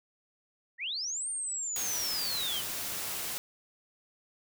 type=linear two-way sweep; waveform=sine; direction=up then down; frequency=1760 to 8900 to 2892 Hz; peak=-32 dBFS; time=0.78-2.63 s; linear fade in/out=50 ms; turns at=1.29 s
type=noise; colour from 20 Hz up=white; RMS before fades=-36 dBFS; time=1.76-3.38 s; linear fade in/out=0 ms
effects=none